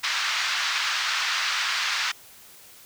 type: band-pass noise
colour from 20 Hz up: pink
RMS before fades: -26 dBFS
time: 0.03-2.12 s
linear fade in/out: 10 ms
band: 1200 to 5500 Hz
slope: 24 dB/octave
effects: white hiss -49 dBFS RMS until 2.85 s